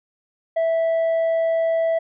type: tone with tanh clipping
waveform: sine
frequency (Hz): 657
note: E5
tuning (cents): -6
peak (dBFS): -18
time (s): 0.56-1.99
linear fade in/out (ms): 10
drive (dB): 3
effects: none